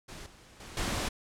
pink noise with level steps, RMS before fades -45 / -55 / -46 / -32 dBFS, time 0.08-1.09 s, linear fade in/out 10 ms, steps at 0.26 / 0.6 / 0.77 s, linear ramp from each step 2 ms, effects low-pass 9000 Hz 12 dB/octave

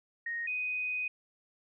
sine tone pair in turn, 1864.7 / 2497 Hz, A#6 / D#7, 0 / +6 cents, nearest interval perfect fourth, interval 506 cents, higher second, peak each -33 / -31 dBFS, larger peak second, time 0.26-0.47 / 0.47-1.08 s, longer second, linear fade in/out 5 ms, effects none

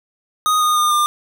square tone with pitch steps, 1244.5 / 1229.5 / 1214.7 / 1200 Hz, D#6 / D#6 / D#6 / D6, 0 / -21 / -42 / +37 cents, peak -14 dBFS, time 0.46-1.06 s, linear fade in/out 0 ms, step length 150 ms, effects none

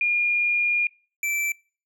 sine / square tone pair in turn, 2421 / 2332 Hz, D#7 / D7, -48 / -13 cents, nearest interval minor second, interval 65 cents, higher first, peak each -19 / -24 dBFS, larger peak first, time 0.01-0.87 / 1.23-1.52 s, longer first, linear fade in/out 2 ms, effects noise-tail reverb RT60 0.4 s tail -25 dB re dry

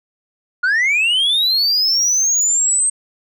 sine linear sweep, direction up, 1403 to 8372 Hz, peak -10 dBFS, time 0.63-2.9 s, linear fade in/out 10 ms, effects tanh soft clip ceiling -12 dBFS

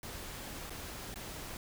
pink noise with dropouts, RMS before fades -44 dBFS, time 0.03-1.57 s, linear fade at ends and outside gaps 1 ms, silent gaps 0.697-0.704 / 1.142-1.158 s, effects none

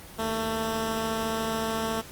10% pulse tone pair together, 79 / 223.1 Hz, D#2 / A3, +27 / +24 cents, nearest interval octave + tritone, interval 1797 cents, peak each -30 / -19 dBFS, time 0.18-2.02 s, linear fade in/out 20 ms, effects pink hiss -45 dBFS RMS until 2.11 s + Opus 24 kbps

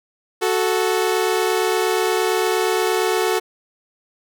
sawtooth tone pair together, 370 / 438.6 Hz, F#4 / A4, 0 / -6 cents, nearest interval minor third, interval 294 cents, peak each -16 dBFS, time 0.41-3.4 s, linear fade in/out 20 ms, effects none

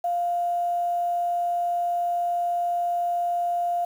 sine tone with quantisation, 698.5 Hz, F5, in tune, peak -22 dBFS, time 0.04-3.85 s, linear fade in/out 5 ms, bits 8, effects none

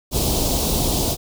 pink band-stop noise, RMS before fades -20 dBFS, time 0.11-1.17 s, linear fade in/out 50 ms, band 860 to 3400 Hz, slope 24 dB/octave, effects none

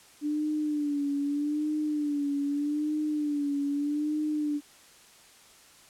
sine tone with vibrato, 293.7 Hz, D4, in tune, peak -26 dBFS, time 0.21-4.61 s, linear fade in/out 50 ms, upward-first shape sine, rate 0.81 Hz, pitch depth 63 cents each way, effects white hiss -55 dBFS RMS until 5.89 s + low-pass 10000 Hz 12 dB/octave

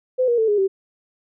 sine tone with pitch steps, 510 / 475.8 / 444 / 414.2 / 386.5 Hz, C5 / A#4 / A4 / G#4 / G4, -44 / +35 / +16 / -5 / -24 cents, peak -15 dBFS, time 0.18-0.68 s, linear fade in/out 20 ms, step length 100 ms, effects none

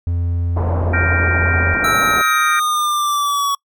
triangle tone, 86.2 Hz, F2, 22 cents flat, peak -14 dBFS, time 0.07-1.74 s, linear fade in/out 0 ms
white low-pass noise, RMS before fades -24 dBFS, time 0.56-2.22 s, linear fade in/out 10 ms, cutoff 850 Hz, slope 24 dB/octave
sine chord, G minor seventh, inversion third, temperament equal, 1396.9 / 1568 / 1864.7 / 2349 Hz, F6 / G6 / Bb6 / D7, 0 / 0 / 0 / 0 cents, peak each -20 / -22 / -22 / -23 dBFS, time 0.93-2.6 s, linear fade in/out 10 ms
square linear sweep, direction down, 1318.5 to 1122 Hz, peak -16 dBFS, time 1.84-3.55 s, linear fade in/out 5 ms
effects noise-tail reverb RT60 0.1 s tail -26 dB re dry

